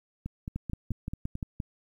two click trains, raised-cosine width 5 ms, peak -20 / -22 dBFS, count 7 / 6, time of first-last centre 0.56-1.602 / 0.26-1.354 s, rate 5.76 / 4.57 Hz, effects 10-bit

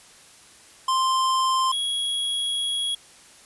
square tone pair in turn, 1046.5 / 3322 Hz, C6 / G#7, 0 / 0 cents, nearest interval octave + minor sixth, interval 2000 cents, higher second, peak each -20 / -24 dBFS, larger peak first, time 0.88-1.72 / 1.72-2.95 s, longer second, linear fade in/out 5 ms, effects white hiss -50 dBFS RMS until 3.45 s + resampled to 24000 Hz

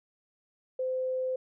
sine tone, 515 Hz, C5, 28 cents flat, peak -28 dBFS, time 0.79-1.36 s, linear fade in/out 5 ms, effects none

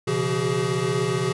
square tone cluster, 123.9 / 139.5 / 170.1 / 379.2 / 416.3 Hz, B2 / C#3 / F3 / F#4 / G#4, +6 / +11 / -45 / +43 / +4 cents, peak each -30 / -30 / -30 / -27 / -28 dBFS, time 0.07-1.33 s, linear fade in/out 10 ms, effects resampled to 24000 Hz

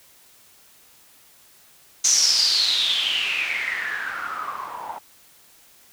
blue noise with low-pass filter sweep, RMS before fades -23 dBFS, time 2.04-4.99 s, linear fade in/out 10 ms, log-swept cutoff 6300 to 830 Hz, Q 9.5, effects white hiss -53 dBFS RMS until 5.92 s

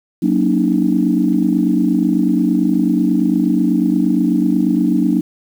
sine chord, D# minor seventh, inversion first, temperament equal with one note detuned, 185 / 233.1 / 282.8 / 311.1 Hz, F#3 / A#3 / C#4 / D#4, 0 / 0 / +35 / 0 cents, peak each -17 dBFS, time 0.22-5.21 s, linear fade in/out 10 ms, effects tanh soft clip ceiling -1 dBFS + 7-bit

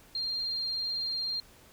sine tone, 4194 Hz, C8, 3 cents sharp, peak -30 dBFS, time 0.15-1.4 s, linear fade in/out 2 ms, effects pink hiss -57 dBFS RMS until 1.72 s

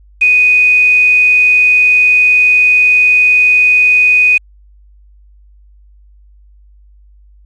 sine tone with quantisation, 2489 Hz, D#7, in tune, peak -5 dBFS, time 0.21-4.38 s, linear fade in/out 10 ms, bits 5, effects added 50 Hz sine -40 dBFS peak until 7.45 s + resampled to 22050 Hz

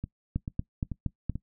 two click trains, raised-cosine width 5 ms, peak -16 / -21 dBFS, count 5 / 4, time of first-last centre 0.36-1.297 / 0.04-1.356 s, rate 4.27 / 2.28 Hz, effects noise-tail reverb RT60 0.1 s tail -20 dB re dry

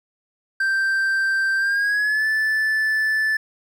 triangle tone with pitch glide, 1568 to 1749.9 Hz, G6 to A6, 0 to -10 cents, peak -16 dBFS, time 0.6-3.37 s, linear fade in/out 5 ms, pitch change +190 cents, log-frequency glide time 1.57-2.26 s, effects none

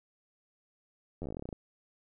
slowing click train, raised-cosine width 2 ms, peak -26 dBFS, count 15, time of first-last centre 1.22-1.528 s, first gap 11 ms, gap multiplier 1.1, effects none

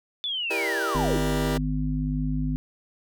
sine linear sweep, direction down, 3520 to 261.6 Hz, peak -26 dBFS, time 0.24-1.18 s, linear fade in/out 0 ms
sawtooth chord, E half-diminished seventh, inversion none, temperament just, 329.6 / 395.6 / 474.7 / 593.3 Hz, E4 / G4 / Bb4 / D5, 0 / +16 / +31 / +18 cents, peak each -30 / -27 / -28 / -30 dBFS, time 0.5-1.58 s, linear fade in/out 10 ms
harmonic tone, 50.9 Hz, G#1, 34 cents flat, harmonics 1 / 3 / 5, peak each -28 / -28 / -28 dBFS, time 0.95-2.56 s, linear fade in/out 0 ms
effects none

